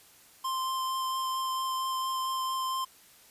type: tone with vibrato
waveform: square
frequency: 1046.5 Hz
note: C6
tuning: in tune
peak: -30 dBFS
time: 0.44-2.85 s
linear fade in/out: 10 ms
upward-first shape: sine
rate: 4.4 Hz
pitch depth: 9 cents each way
effects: white hiss -57 dBFS RMS until 3.3 s + resampled to 32000 Hz